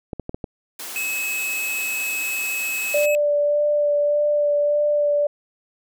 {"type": "clicks", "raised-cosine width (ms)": 2, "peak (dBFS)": -15, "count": 5, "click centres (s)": [0.132, 0.197, 0.294, 0.345, 0.442]}
{"type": "high-pass noise", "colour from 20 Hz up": "white", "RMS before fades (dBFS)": -33, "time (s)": [0.79, 3.06], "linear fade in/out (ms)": 5, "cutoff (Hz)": 220, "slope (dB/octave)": 48}
{"type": "tone", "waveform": "square", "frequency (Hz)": 2575, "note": "E7", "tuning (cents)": -41, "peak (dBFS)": -24, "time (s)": [0.96, 3.15], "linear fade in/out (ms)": 0}
{"type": "tone with vibrato", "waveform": "sine", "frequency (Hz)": 587.3, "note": "D5", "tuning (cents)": 0, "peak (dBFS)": -16, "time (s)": [2.94, 5.27], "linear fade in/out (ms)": 5, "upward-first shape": "sine", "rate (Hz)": 1.7, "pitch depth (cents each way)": 13}
{"effects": []}